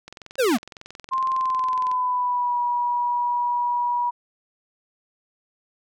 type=click train; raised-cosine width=0.2 ms; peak=-22 dBFS; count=41; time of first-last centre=0.08-1.915 s; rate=21.8 Hz
type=linear sweep; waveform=square; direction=down; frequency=563 to 196 Hz; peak=-18 dBFS; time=0.38-0.58 s; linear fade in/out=20 ms
type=tone with pitch glide; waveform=sine; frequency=1049 to 967.5 Hz; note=C6 to B5; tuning=+4 to -36 cents; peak=-20 dBFS; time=1.11-4.11 s; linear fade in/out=20 ms; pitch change=-140 cents; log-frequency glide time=1.31-2.59 s
effects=none